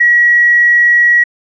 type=tone with tanh clipping; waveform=triangle; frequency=1916 Hz; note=A#6; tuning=47 cents sharp; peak=-5 dBFS; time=0-1.24 s; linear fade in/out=10 ms; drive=3 dB; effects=resampled to 16000 Hz